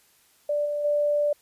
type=tone with level steps; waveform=sine; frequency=587.3 Hz; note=D5; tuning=in tune; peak=-22 / -25 / -20 dBFS; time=0.49-1.33 s; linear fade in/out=5 ms; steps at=0.65 / 0.84 s; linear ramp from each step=10 ms; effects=white hiss -61 dBFS RMS until 1.41 s + resampled to 32000 Hz